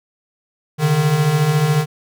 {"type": "beating tone pair", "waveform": "square", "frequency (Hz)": [138.59, 152.59], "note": ["C#3", "D#3"], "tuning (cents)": [0, -33], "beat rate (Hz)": 14, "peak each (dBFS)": [-21, -15], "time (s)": [0.78, 1.86], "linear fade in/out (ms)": 50, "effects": []}